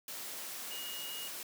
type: tone in noise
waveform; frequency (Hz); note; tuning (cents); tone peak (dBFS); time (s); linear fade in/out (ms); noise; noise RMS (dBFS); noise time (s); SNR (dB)
sine; 2874; F7; +49; -43; 0.71-1.28; 2; white; -43; 0.08-1.43; -3
effects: high-pass 200 Hz 12 dB/octave